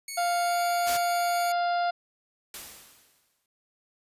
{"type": "tone with pitch glide", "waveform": "10% pulse", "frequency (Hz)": [2215, 2252], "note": ["C#7", "C#7"], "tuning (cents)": [-2, 27], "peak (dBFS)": -26, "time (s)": [0.08, 1.52], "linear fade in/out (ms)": 2, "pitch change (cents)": 29, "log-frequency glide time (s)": [0.45, 0.53]}
{"type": "harmonic tone", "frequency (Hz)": 699, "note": "F5", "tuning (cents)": 1, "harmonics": [1, 2, 3, 4, 5, 6, 7], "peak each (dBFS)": [-24, -33, -45, -46, -45, -46, -44], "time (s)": [0.17, 1.91], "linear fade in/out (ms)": 10}
{"type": "noise", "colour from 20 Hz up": "white", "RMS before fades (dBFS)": -31, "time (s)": [0.86, 0.98], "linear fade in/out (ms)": 20}
{"type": "noise with exponential decay", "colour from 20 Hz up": "white", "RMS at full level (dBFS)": -38, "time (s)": [2.54, 3.46], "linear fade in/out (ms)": 2, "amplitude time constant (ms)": 200}
{"effects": ["resampled to 32000 Hz"]}